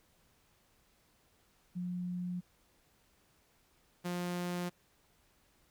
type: tone pair in turn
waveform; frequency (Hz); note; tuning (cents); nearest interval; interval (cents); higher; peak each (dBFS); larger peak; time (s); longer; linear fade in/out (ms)
sine / sawtooth; 178.6 / 176.85; F3 / F3; +39 / +22; unison; 17; first; -35 / -31; second; 1.75-2.41 / 4.04-4.7; neither; 20
effects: pink hiss -70 dBFS RMS until 5.7 s